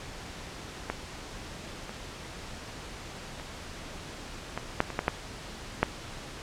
clicks, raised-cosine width 0.5 ms, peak -14 / -23 / -25 / -17 / -7 / -21 / -11 / -8 / -6 dBFS, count 9, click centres 0.9 / 1.894 / 3.398 / 4.576 / 4.804 / 4.903 / 4.991 / 5.081 / 5.83 s, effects pink hiss -42 dBFS RMS until 6.42 s + low-pass 7000 Hz 12 dB/octave

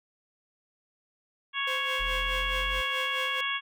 harmonic tone, 554.4 Hz, C#5, in tune, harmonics 2 / 3 / 4 / 5 / 6, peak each -34 / -34 / -34 / -34 / -34 dBFS, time 1.53-3.61 s, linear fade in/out 50 ms
sawtooth tone with tremolo, 519 Hz, C5, 14 cents flat, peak -30 dBFS, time 1.67-3.41 s, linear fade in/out 5 ms, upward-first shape sine, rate 4.7 Hz, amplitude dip 70%
triangle linear sweep, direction up, 41.2 to 48.35 Hz, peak -31 dBFS, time 1.99-2.82 s, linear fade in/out 20 ms
effects none

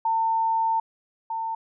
sine tone pair in turn, 900 / 900 Hz, A5 / A5, +39 / +39 cents, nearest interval unison, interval 0 cents, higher neither, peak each -20 / -26 dBFS, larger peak first, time 0.05-0.8 / 1.3-1.55 s, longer first, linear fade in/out 5 ms, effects none

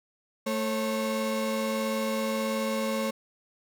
35% pulse tone pair together, 221.3 / 544 Hz, A3 / C#5, +10 / -33 cents, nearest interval octave + major third, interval 1557 cents, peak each -28 dBFS, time 0.46-3.11 s, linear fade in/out 10 ms, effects none

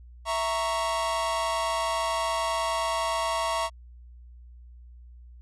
45% pulse chord, A# diminished, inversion second, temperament equal, 659.3 / 932.3 / 1108.7 Hz, E5 / A#5 / C#6, 0 / 0 / 0 cents, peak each -30 dBFS, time 0.25-3.7 s, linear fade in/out 50 ms, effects added 60 Hz sine -45 dBFS peak until 5.41 s + resampled to 24000 Hz

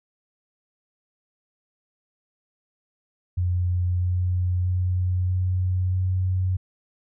sine tone with pitch steps, 89.4 / 90.18 / 90.96 / 91.75 / 92.55 Hz, F2 / F#2 / F#2 / F#2 / F#2, +41 / -44 / -29 / -14 / +1 cents, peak -20 dBFS, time 3.37-6.57 s, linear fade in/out 10 ms, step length 640 ms, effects none

